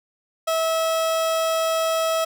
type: tone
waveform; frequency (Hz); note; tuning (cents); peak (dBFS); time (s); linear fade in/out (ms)
30% pulse; 649; E5; -27; -17; 0.47-2.25; 10
effects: none